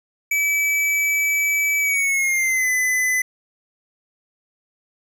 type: tone with pitch glide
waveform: square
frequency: 2299 to 2013 Hz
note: D7 to B6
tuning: -37 to +33 cents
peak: -18 dBFS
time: 0.31-3.22 s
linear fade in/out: 5 ms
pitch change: -230 cents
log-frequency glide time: 1.8-2.7 s
effects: none